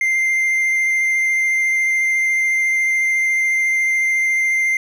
triangle tone with vibrato, 2093 Hz, C7, in tune, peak -13 dBFS, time 0.01-4.77 s, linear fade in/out 2 ms, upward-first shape sine, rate 14 Hz, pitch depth 10 cents each way, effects none

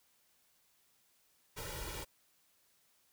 pink noise with comb filter, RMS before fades -43 dBFS, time 1.56-2.05 s, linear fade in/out 20 ms, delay 2.1 ms, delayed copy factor +0.9, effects white hiss -72 dBFS RMS until 3.12 s

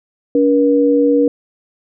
sine tone pair together, 285 / 478.6 Hz, C#4 / A#4, +48 / +46 cents, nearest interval major sixth, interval 898 cents, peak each -12 dBFS, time 0.35-1.28 s, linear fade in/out 2 ms, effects none

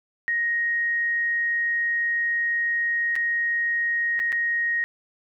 sine tone with dropouts, 1874 Hz, A#6, 9 cents sharp, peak -21 dBFS, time 0.28-4.84 s, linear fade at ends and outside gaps 0 ms, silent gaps 3.155-3.162 / 4.193-4.2 / 4.321-4.327 s, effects none

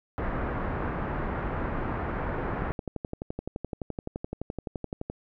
pink low-pass noise, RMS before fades -31 dBFS, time 0.18-2.72 s, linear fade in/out 0 ms, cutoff 1700 Hz, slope 24 dB/octave
click train, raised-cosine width 2 ms, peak -19 dBFS, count 32, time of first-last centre 2.45-5.1 s, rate 11.7 Hz
effects none

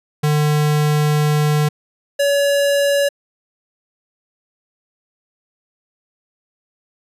square tone pair in turn, 150 / 566.3 Hz, D3 / C#5, +37 / +37 cents, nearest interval octave + major seventh, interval 2300 cents, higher second, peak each -14 dBFS, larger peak neither, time 0.23-1.69 / 2.19-3.09 s, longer first, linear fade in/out 10 ms, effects resampled to 32000 Hz

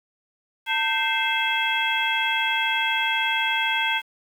sine tone cluster, 898 / 1554 / 2102 / 2629 / 3292 Hz, A5 / G6 / C7 / E7 / G#7, +35 / -16 / +7 / -5 / -16 cents, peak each -27 dBFS, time 0.66-4.02 s, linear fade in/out 50 ms, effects 8-bit

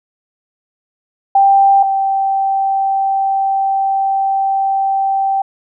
sine tone pair in turn, 787 / 779.8 Hz, G5 / G5, +7 / -9 cents, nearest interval unison, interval 16 cents, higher first, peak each -6 / -12 dBFS, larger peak first, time 1.35-1.83 / 1.83-5.42 s, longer second, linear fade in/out 5 ms, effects none

